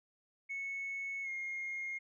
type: tone with pitch glide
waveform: sine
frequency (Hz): 2204 to 2138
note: C#7 to C7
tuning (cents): -11 to +37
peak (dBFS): -36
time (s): 0.49-1.99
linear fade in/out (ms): 20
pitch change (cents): -52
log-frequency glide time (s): 1.23-1.29
effects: tanh soft clip ceiling -34 dBFS